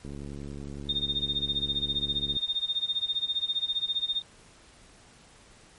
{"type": "click train", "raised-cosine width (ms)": 3, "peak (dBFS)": -27, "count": 165, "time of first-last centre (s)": [0.05, 2.366], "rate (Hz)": 70.8}
{"type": "tone with tremolo", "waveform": "sine", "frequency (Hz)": 3660, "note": "A#7", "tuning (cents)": -32, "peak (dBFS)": -23, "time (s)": [0.89, 4.22], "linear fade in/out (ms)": 2, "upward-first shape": "sine", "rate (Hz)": 15, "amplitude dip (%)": 90}
{"effects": ["pink hiss -55 dBFS RMS until 5.78 s", "MP3 48 kbps"]}